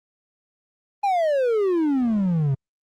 triangle exponential sweep, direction down, 830.6 to 130.81 Hz, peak -16 dBFS, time 1.03-2.55 s, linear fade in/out 10 ms, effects Opus 32 kbps

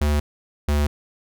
square tone pair in turn, 74 / 73.36 Hz, D2 / D2, +14 / -1 cents, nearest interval unison, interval 15 cents, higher first, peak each -18 dBFS, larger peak neither, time 0.01-0.2 / 0.68-0.87 s, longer neither, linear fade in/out 5 ms, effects none

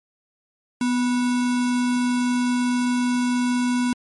sine tone with sample-and-hold, 246.9 Hz, B3, in tune, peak -18 dBFS, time 0.81-3.93 s, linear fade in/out 2 ms, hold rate 1225 Hz, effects MP3 48 kbps

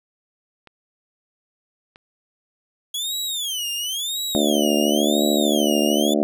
clicks, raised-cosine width 0.3 ms, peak -28 dBFS, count 2, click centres 0.673 / 1.959 s
sawtooth tone with vibrato, 3300 Hz, G#7, 12 cents flat, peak -21 dBFS, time 2.94-6.14 s, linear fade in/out 5 ms, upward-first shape sine, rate 0.96 Hz, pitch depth 280 cents each way
harmonic tone, 73.42 Hz, D2, in tune, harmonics 3 / 4 / 5 / 6 / 7 / 8 / 9 / 10, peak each -22 / -22 / -24 / -33 / -28 / -25 / -27 / -36 dBFS, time 4.35-6.23 s, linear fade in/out 0 ms
effects none

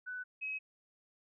sine tone pair in turn, 1494 / 2550 Hz, F#6 / D#7, +16 / +42 cents, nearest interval major sixth, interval 926 cents, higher second, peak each -39 / -36 dBFS, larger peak second, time 0.06-0.24 / 0.41-0.59 s, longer neither, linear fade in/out 20 ms, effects none

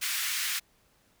pink high-pass noise, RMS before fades -31 dBFS, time 0.01-0.6 s, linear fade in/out 20 ms, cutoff 1600 Hz, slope 24 dB/octave, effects pink hiss -66 dBFS RMS until 1.2 s

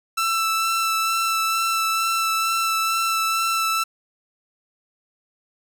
sawtooth tone with vibrato, 1329 Hz, E6, 14 cents sharp, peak -16 dBFS, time 0.17-3.84 s, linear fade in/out 10 ms, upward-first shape sine, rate 2.2 Hz, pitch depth 13 cents each way, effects none

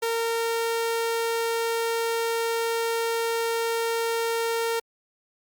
sawtooth tone, 459.5 Hz, A#4, 25 cents flat, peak -20 dBFS, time 0.02-4.8 s, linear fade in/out 10 ms, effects Opus 48 kbps

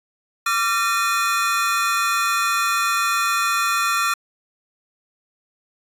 square tone cluster, 1163 / 1370 / 1824 / 2473 Hz, D6 / F6 / A#6 / D#7, -17 / -34 / -38 / -11 cents, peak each -24 / -22 / -29 / -26 dBFS, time 0.46-4.14 s, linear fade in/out 5 ms, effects resampled to 32000 Hz

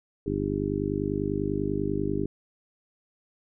harmonic tone, 50.1 Hz, G1, 38 cents sharp, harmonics 1 / 2 / 3 / 4 / 5 / 6 / 7 / 8, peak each -37 / -35 / -34 / -35 / -35 / -31 / -35 / -31 dBFS, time 0.26-2.26 s, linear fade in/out 5 ms, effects none

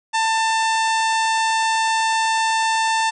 harmonic tone, 892 Hz, A5, 23 cents sharp, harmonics 1 / 2 / 3 / 4 / 5 / 6 / 7 / 8 / 9 / 10, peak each -18 / -24 / -28 / -30 / -32 / -34 / -35 / -36 / -37 / -38 dBFS, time 0.13-3.11 s, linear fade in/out 20 ms, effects none

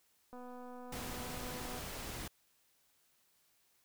click train, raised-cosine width 1 ms, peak -38 dBFS, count 363, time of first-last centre 0.33-1.79 s, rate 248 Hz
pink noise, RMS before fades -44 dBFS, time 0.92-2.28 s, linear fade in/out 5 ms
effects white hiss -73 dBFS RMS until 3.84 s

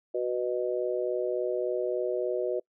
harmonic tone, 123.47 Hz, B2, in tune, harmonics 3 / 4 / 5, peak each -30 / -31 / -32 dBFS, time 0.14-2.6 s, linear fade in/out 10 ms, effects noise-tail reverb RT60 0.1 s tail -25 dB re dry

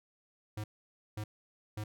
square tone bursts, 106.2 Hz, G#2, 39 cents sharp, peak -37 dBFS, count 3, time 0.57-1.84 s, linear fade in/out 5 ms, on 70 ms, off 530 ms, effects none

